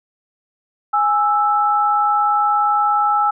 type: tone pair together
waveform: sine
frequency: 830 / 1318.5 Hz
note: G#5 / E6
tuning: -1 / 0 cents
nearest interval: minor sixth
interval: 801 cents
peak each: -16 dBFS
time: 0.93-3.31 s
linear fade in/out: 10 ms
effects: none